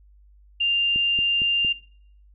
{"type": "tone", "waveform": "sine", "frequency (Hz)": 2794, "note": "F7", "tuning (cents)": 0, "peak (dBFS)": -19, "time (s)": [0.6, 1.73], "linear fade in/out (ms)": 10}
{"type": "click train", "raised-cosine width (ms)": 3, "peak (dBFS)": -23, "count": 4, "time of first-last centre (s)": [0.96, 1.648], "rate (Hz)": 4.36}
{"effects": ["noise-tail reverb RT60 0.6 s tail -20 dB re dry", "added 50 Hz sine -50 dBFS peak until 2.34 s"]}